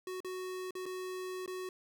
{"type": "tone with dropouts", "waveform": "square", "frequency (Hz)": 370, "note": "F#4", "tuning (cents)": 0, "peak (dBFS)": -39, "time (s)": [0.07, 1.69], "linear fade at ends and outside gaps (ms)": 2, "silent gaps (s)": [[0.204, 0.246], [0.708, 0.752], [0.857, 0.862], [1.461, 1.477]], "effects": []}